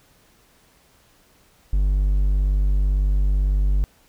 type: tone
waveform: triangle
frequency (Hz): 49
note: G1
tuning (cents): 0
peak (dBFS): -14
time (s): 1.73-3.84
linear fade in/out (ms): 0
effects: pink hiss -57 dBFS RMS until 4.08 s